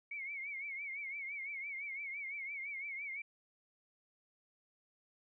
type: tone with vibrato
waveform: sine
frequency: 2218 Hz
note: C#7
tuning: in tune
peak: -40 dBFS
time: 0.11-3.22 s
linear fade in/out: 5 ms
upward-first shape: triangle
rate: 5.9 Hz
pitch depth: 110 cents each way
effects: none